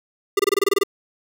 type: tone bursts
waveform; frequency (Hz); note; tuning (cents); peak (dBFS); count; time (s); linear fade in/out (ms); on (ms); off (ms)
square; 399.4; G4; +32; -15; 10; 0.37-0.835; 5; 24; 25
effects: none